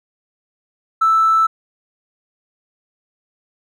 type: tone with tanh clipping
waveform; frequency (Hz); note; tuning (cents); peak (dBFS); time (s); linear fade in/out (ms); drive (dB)
triangle; 1318.5; E6; 0; -10; 1.01-1.47; 10; 1
effects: none